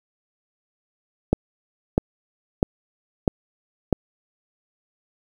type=click train; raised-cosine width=2 ms; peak=-3 dBFS; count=5; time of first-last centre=1.33-3.927 s; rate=1.54 Hz; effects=7-bit